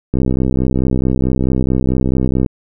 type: click train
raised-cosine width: 3 ms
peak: -3 dBFS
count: 151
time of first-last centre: 0.14-2.462 s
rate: 64.6 Hz
effects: none